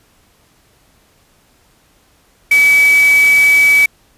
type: tone in noise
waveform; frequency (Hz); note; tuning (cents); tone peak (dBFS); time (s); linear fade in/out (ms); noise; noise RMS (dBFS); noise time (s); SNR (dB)
sine; 2285; D7; -48; -6; 2.51-3.86; 5; white; -23; 2.51-3.86; +14
effects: pink hiss -53 dBFS RMS until 4.17 s + resampled to 32000 Hz